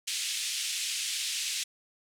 pink band-pass noise, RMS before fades -33 dBFS, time 0.07-1.64 s, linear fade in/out 10 ms, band 2600 to 9700 Hz, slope 24 dB/octave, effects none

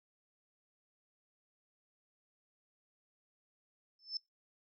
sine tone with exponential growth, 5274 Hz, E8, in tune, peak -32 dBFS, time 3.99-4.17 s, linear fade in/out 2 ms, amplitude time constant 39 ms, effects noise-tail reverb RT60 0.2 s tail -23 dB re dry

